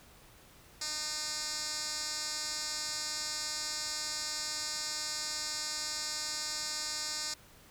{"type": "tone with band-pass filter", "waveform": "10% pulse", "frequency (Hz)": 304.2, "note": "D#4", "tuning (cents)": -39, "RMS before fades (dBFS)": -37, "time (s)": [0.81, 7.34], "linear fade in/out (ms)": 5, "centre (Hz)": 6000, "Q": 3.6, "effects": ["pink hiss -58 dBFS RMS until 7.7 s"]}